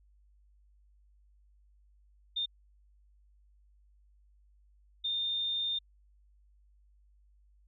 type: tone bursts at uneven times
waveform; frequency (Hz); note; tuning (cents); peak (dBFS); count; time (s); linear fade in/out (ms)
sine; 3626; A#7; -49; -30; 2; 2.36-2.46 / 5.04-5.79; 10
effects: added 50 Hz sine -61 dBFS peak until 7.67 s